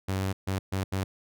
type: tone bursts at uneven times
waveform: sawtooth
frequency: 95.7 Hz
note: G2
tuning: 41 cents flat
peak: -23 dBFS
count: 4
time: 0.08-0.33 / 0.47-0.59 / 0.72-0.84 / 0.92-1.04 s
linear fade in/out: 10 ms
effects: none